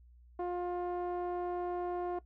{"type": "tone with low-pass filter", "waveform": "sawtooth", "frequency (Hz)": 354.3, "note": "F4", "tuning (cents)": 25, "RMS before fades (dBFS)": -36, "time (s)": [0.39, 2.19], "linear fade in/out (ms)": 5, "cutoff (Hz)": 820, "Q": 1.4, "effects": ["noise-tail reverb RT60 0.1 s tail -18 dB re dry", "added 60 Hz sine -56 dBFS peak until 2.25 s"]}